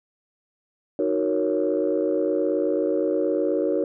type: chord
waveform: sine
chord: D# minor seventh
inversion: none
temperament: equal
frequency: 311.1 / 370 / 466.2 / 554.4 Hz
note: D#4 / F#4 / A#4 / C#5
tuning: 0 / 0 / 0 / 0 cents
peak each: -25 dBFS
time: 0.99-3.84 s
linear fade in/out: 2 ms
effects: tanh soft clip ceiling -12 dBFS